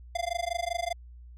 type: tone with amplitude modulation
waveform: square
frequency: 693 Hz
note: F5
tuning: 14 cents flat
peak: -26 dBFS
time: 0.15-0.93 s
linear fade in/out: 5 ms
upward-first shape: sine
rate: 25.1 Hz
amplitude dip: 100%
effects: added 60 Hz sine -45 dBFS peak until 1.37 s + low-pass 9000 Hz 12 dB/octave